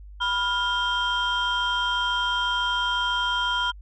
sine tone cluster, 987 / 1409 / 3177 Hz, B5 / F6 / G7, -1 / +15 / +23 cents, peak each -25 dBFS, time 0.2-3.72 s, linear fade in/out 20 ms, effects tanh soft clip ceiling -17 dBFS + added 50 Hz sine -40 dBFS peak until 3.81 s

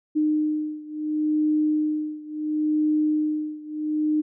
sine beating tone pair, 305 / 305.72 Hz, D#4 / D#4, -34 / -30 cents, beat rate 0.72 Hz, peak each -23 / -25 dBFS, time 0.15-4.22 s, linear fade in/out 20 ms, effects none

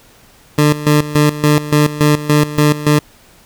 20% pulse tone with tremolo, 149.1 Hz, D3, 27 cents sharp, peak -3 dBFS, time 0.58-2.99 s, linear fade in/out 5 ms, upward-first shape square, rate 3.5 Hz, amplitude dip 80%, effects pink hiss -46 dBFS RMS until 3.45 s

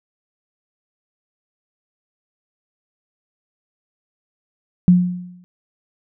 sine tone with exponential decay, 178.9 Hz, F3, 42 cents sharp, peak -5 dBFS, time 4.88-5.44 s, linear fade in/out 0 ms, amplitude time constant 120 ms, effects none

